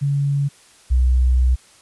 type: tone pair in turn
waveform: sine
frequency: 141.3 / 62.94 Hz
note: C#3 / B1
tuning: +34 / +33 cents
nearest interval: octave + major second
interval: 1401 cents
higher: first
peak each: -16 / -12 dBFS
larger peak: second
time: 0.01-0.49 / 0.9-1.56 s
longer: second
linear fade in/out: 20 ms
effects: white hiss -50 dBFS RMS until 1.81 s + resampled to 24000 Hz